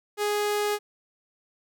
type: tone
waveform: sawtooth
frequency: 415.3 Hz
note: G#4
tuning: in tune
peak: -20 dBFS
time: 0.17-0.79 s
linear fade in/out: 50 ms
effects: none